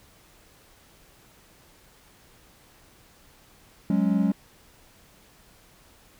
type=chord; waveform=triangle; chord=F# suspended second; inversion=none; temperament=equal; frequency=185 / 207.7 / 277.2 Hz; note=F#3 / G#3 / C#4; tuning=0 / 0 / 0 cents; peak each=-22 / -21 / -25 dBFS; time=3.9-4.32 s; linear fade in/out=2 ms; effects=pink hiss -56 dBFS RMS until 6.19 s